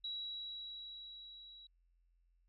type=tone with level ramp; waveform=sine; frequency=3889 Hz; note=B7; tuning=27 cents flat; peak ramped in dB=-39 to -54 dBFS; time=0.04-1.67 s; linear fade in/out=5 ms; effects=added 43 Hz sine -70 dBFS peak until 2.48 s